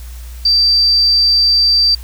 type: tone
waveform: sine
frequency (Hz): 4670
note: D8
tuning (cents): -11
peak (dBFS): -8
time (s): 0.45-1.95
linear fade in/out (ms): 5
effects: added 60 Hz sine -27 dBFS peak until 2.03 s + white hiss -41 dBFS RMS until 2.03 s